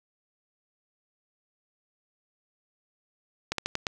slowing click train, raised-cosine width 0.2 ms, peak -11 dBFS, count 5, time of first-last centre 3.52-3.868 s, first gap 63 ms, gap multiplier 1.22, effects 8-bit

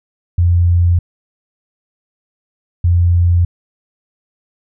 sine tone pair in turn, 87 / 87 Hz, F2 / F2, -6 / -6 cents, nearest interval unison, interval 0 cents, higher neither, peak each -8 dBFS, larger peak neither, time 0.38-0.99 / 2.84-3.45 s, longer neither, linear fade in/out 5 ms, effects none

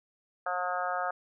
harmonic tone, 180 Hz, F#3, 47 cents flat, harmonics 3 / 4 / 5 / 6 / 7 / 8 / 9, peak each -38 / -33 / -39 / -44 / -34 / -39 / -40 dBFS, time 0.46-1.11 s, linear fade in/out 5 ms, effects none

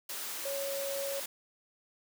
sine tone in noise, 554.4 Hz, C#5, in tune, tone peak -34 dBFS, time 0.45-1.2 s, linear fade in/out 5 ms, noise white, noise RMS -39 dBFS, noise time 0.09-1.26 s, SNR +2 dB, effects high-pass 300 Hz 12 dB/octave

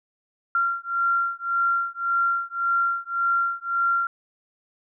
sine beating tone pair, 1377 / 1378.8 Hz, F6 / F6, -25 / -23 cents, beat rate 1.8 Hz, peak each -24 dBFS, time 0.55-4.07 s, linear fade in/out 2 ms, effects none

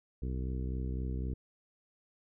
harmonic tone, 63.9 Hz, C2, 40 cents flat, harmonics 1 / 2 / 3 / 4 / 5 / 6 / 7, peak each -34 / -40 / -44 / -46 / -48 / -50 / -51 dBFS, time 0.22-1.34 s, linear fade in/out 5 ms, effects none

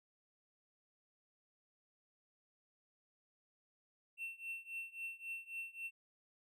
triangle tone with tremolo, 2700 Hz, E7, 41 cents sharp, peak -38 dBFS, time 4.17-5.91 s, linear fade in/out 50 ms, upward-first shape triangle, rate 3.7 Hz, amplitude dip 95%, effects none

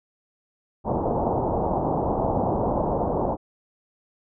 white low-pass noise, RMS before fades -24 dBFS, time 0.84-3.37 s, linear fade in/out 50 ms, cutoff 910 Hz, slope 48 dB/octave, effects none

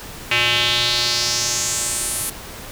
square tone with band-pass filter sweep, 120 Hz, B2, 49 cents flat, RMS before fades -20 dBFS, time 0.31-2.3 s, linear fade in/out 5 ms, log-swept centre 2600 to 11000 Hz, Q 3.2, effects pink hiss -35 dBFS RMS until 2.71 s

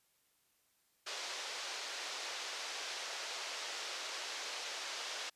white band-pass noise, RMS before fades -43 dBFS, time 1.06-5.3 s, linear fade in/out 10 ms, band 420 to 5900 Hz, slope 24 dB/octave, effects white hiss -75 dBFS RMS until 5.35 s + resampled to 32000 Hz

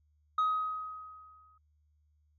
sine tone with exponential decay, 1261 Hz, D#6, 23 cents sharp, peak -22 dBFS, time 0.38-1.58 s, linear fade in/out 5 ms, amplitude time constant 260 ms, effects tanh soft clip ceiling -24 dBFS + added 75 Hz sine -67 dBFS peak until 2.38 s

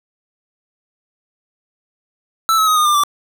square tone with pitch steps, 1321 / 1288.6 / 1257 / 1226.1 / 1196.1 / 1166.7 Hz, E6 / E6 / D#6 / D#6 / D6 / D6, +3 / -40 / +17 / -26 / +31 / -12 cents, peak -12 dBFS, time 2.49-3.036 s, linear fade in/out 0 ms, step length 91 ms, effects none

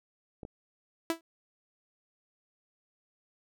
clicks, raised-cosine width 2 ms, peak -29 / -28 dBFS, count 2, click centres 0.432 / 0.451 s
sawtooth tone with exponential decay, 329.6 Hz, E4, in tune, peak -20 dBFS, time 1.1-1.21 s, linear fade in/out 1 ms, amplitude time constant 22 ms
effects none

